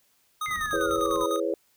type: tone with tremolo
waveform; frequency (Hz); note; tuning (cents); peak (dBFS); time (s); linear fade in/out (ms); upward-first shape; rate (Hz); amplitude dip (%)
square; 1244.5; D#6; 0; -28; 0.41-1.4; 5; square; 10; 60
type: exponential sweep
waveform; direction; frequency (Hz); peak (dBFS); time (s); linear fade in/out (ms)
sine; down; 2120 to 977; -30; 0.46-1.26; 0
type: low-pass noise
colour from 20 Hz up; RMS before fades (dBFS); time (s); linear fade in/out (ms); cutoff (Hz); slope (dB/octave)
pink; -45; 0.47-1.26; 20; 220; 12
type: chord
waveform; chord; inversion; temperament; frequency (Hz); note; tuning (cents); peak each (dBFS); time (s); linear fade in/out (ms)
sine; C# minor seventh; first; just; 332.6 / 415.8 / 498.9 / 554.4; E4 / G#4 / B4 / C#5; +16 / +2 / +17 / 0; -30; 0.73-1.54; 2
effects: white hiss -66 dBFS RMS until 1.76 s